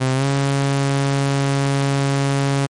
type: tone with pitch glide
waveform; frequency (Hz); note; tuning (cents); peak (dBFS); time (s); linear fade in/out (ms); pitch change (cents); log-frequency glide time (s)
sawtooth; 130.81 to 138.59; C3 to C#3; 0 to 0; -12; 0-2.67; 20; +100; 0.14-0.25
effects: MP3 48 kbps